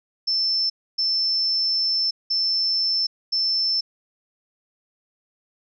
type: tone bursts at uneven times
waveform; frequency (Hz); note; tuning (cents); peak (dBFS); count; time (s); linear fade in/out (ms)
sine; 5310; E8; +12; -19; 4; 0.27-0.7 / 0.98-2.11 / 2.3-3.07 / 3.32-3.81; 10
effects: none